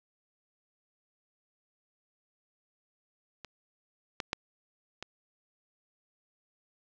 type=clicks; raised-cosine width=0.2 ms; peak=-25 / -15 / -12 / -21 dBFS; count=4; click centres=3.447 / 4.202 / 4.331 / 5.026 s; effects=low-pass 6000 Hz 12 dB/octave + 9-bit